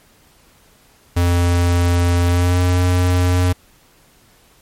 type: tone with pitch glide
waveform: square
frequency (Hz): 87.31 to 89.82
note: F2 to F2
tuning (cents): 0 to +49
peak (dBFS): -13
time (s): 1.16-3.53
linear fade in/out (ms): 10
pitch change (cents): +49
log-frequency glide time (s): 2.26-2.63
effects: pink hiss -52 dBFS RMS until 4.61 s + MP3 64 kbps